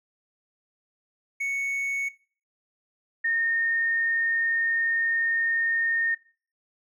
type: tone pair in turn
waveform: triangle / sine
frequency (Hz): 2217 / 1834.3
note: C#7 / A#6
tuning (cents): 0 / -28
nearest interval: minor third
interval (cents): 328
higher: first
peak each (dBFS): -24 / -22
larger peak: second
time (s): 1.4-2.09 / 3.24-6.15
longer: second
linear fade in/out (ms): 10
effects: noise-tail reverb RT60 0.4 s tail -19 dB re dry